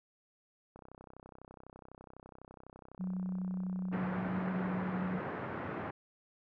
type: click train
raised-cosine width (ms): 1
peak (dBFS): -37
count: 117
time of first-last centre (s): 0.76-4.385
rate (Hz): 32
type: tone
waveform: sine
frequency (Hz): 184.3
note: F#3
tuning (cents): -7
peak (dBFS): -34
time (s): 2.99-5.2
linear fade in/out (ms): 20
type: band-pass noise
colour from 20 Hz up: pink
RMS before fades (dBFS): -40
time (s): 3.92-5.91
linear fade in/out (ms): 10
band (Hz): 110 to 1800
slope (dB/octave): 24
effects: none